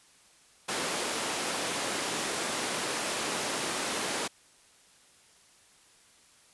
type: high-pass noise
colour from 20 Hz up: pink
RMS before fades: -32 dBFS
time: 0.68-4.28 s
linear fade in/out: 10 ms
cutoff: 300 Hz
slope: 12 dB/octave
effects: white hiss -60 dBFS RMS until 6.53 s + resampled to 24000 Hz